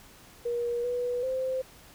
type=tone with pitch steps; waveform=sine; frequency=476.6 / 489.6 / 520 Hz; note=A#4 / B4 / C5; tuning=+38 / -15 / -11 cents; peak=-27 dBFS; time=0.45-1.62 s; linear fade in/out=10 ms; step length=390 ms; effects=pink hiss -53 dBFS RMS until 1.94 s